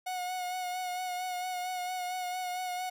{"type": "tone with vibrato", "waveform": "45% pulse", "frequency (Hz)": 729, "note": "F#5", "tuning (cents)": -26, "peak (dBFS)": -33, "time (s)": [0.06, 2.9], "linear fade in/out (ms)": 10, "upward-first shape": "sine", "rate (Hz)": 4.4, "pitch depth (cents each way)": 26, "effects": []}